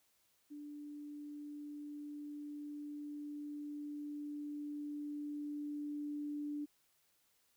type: tone with level ramp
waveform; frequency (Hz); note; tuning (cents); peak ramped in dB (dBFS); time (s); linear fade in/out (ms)
sine; 293.7; D4; 0; -46 to -38; 0.5-6.66; 20
effects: white hiss -75 dBFS RMS until 7.56 s